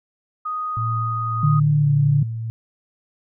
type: tone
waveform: sine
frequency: 1244.5 Hz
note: D#6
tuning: in tune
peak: -23 dBFS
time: 0.45-1.6 s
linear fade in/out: 10 ms
type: tone with tremolo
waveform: sine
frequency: 113.2 Hz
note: A2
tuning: 50 cents sharp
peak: -21 dBFS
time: 0.77-2.5 s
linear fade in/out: 0 ms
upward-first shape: sine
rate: 1.7 Hz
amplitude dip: 35%
type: tone with pitch glide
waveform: sine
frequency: 148.9 to 144.66 Hz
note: D3 to D3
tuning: +24 to -26 cents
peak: -14 dBFS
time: 1.43-2.23 s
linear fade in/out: 5 ms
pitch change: -50 cents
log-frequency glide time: 1.79-1.88 s
effects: none